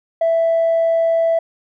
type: tone with tanh clipping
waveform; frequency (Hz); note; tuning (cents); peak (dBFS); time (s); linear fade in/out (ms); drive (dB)
triangle; 661; E5; +5; -13; 0.21-1.39; 5; 5
effects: none